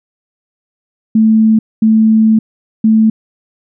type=tone bursts at uneven times; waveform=sine; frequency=220 Hz; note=A3; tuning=in tune; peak=-5 dBFS; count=3; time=1.15-1.59 / 1.82-2.39 / 2.84-3.1 s; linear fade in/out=5 ms; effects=none